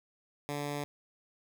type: tone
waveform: 10% pulse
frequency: 145.1 Hz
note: D3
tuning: 21 cents flat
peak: -26 dBFS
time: 0.49-0.84 s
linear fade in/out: 0 ms
effects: none